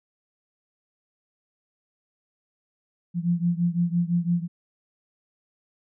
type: beating tone pair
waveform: sine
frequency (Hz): 170.8 / 176.7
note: F3 / F3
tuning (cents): -38 / +21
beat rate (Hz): 5.9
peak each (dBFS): -23 / -25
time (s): 3.14-4.48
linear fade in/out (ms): 50
effects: none